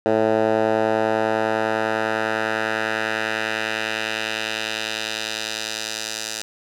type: tone with band-pass filter sweep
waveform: 10% pulse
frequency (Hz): 110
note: A2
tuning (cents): 0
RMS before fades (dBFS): -23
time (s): 0.06-6.42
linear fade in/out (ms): 0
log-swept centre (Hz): 570 to 6000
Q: 1.2
effects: none